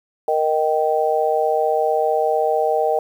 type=harmonic tone; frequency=155.56 Hz; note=D#3; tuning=in tune; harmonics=3 / 4 / 5; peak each=-20 / -20 / -20 dBFS; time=0.28-2.99 s; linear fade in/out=2 ms; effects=8-bit